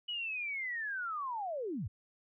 sine linear sweep, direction down, 2960 to 71 Hz, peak -35 dBFS, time 0.08-1.88 s, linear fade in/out 10 ms, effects none

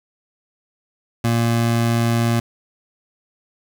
25% pulse tone, 116.54 Hz, A#2, in tune, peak -12 dBFS, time 1.24-2.4 s, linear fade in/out 5 ms, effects 7-bit

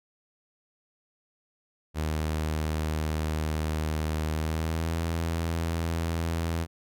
sawtooth tone with pitch glide, 77.78 to 82.88 Hz, D#2 to E2, 0 to +10 cents, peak -23 dBFS, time 1.94-6.67 s, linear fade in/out 50 ms, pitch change +110 cents, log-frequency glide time 4.3-4.98 s, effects none

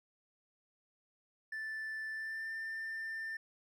triangle tone with pitch glide, 1760 to 1790.8 Hz, A6 to A6, 0 to +30 cents, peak -36 dBFS, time 1.52-3.37 s, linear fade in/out 5 ms, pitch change +30 cents, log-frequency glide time 2.11-2.51 s, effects tanh soft clip ceiling -32 dBFS

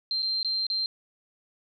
sine tone with dropouts, 4153 Hz, C8, 14 cents flat, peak -25 dBFS, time 0.11-0.86 s, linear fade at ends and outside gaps 1 ms, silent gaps 0.222-0.228 / 0.43-0.447 / 0.667-0.7 s, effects none

